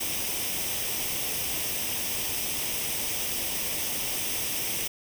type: noise with comb filter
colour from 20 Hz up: white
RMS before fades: -30 dBFS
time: 0-4.88 s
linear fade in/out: 10 ms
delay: 0.35 ms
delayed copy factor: +0.6
effects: none